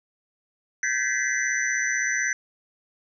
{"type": "tone cluster", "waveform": "sine", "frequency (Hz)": [1556, 1697, 1922, 2038, 5980], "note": ["G6", "G#6", "B6", "C7", "F#8"], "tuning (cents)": [-13, 37, -48, -46, 17], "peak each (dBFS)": -29, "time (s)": [0.83, 2.33], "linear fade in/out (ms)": 2, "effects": []}